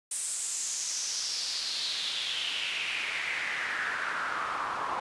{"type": "noise with band-pass filter sweep", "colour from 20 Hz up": "pink", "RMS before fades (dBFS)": -33, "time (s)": [0.11, 5], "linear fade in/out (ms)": 5, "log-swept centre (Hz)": [8900, 1000], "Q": 4, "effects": ["resampled to 24000 Hz"]}